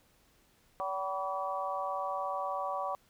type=harmonic tone with a mistuned harmonic; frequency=190.6 Hz; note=G3; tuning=48 cents flat; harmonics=3 / 4 / 5 / 6; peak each=-38 / -37 / -39 / -37 dBFS; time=0.8-2.95 s; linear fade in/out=0 ms; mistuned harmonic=5; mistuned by=+42 cents; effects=pink hiss -67 dBFS RMS until 3.09 s